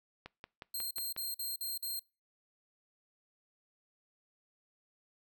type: click train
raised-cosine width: 0.3 ms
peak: -29 dBFS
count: 6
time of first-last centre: 0.26-1.164 s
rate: 5.53 Hz
type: tone bursts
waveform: 5% pulse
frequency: 4192 Hz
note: C8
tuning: 2 cents sharp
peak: -29 dBFS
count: 6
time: 0.74-1.995 s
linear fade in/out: 5 ms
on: 170 ms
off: 47 ms
effects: noise-tail reverb RT60 0.3 s tail -24 dB re dry